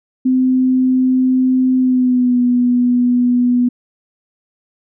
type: tone with pitch glide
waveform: sine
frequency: 257.2 to 245.6 Hz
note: C4 to B3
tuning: -30 to -9 cents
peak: -10 dBFS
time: 0.25-3.69 s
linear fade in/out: 10 ms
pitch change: -79 cents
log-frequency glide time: 1.78-2.4 s
effects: none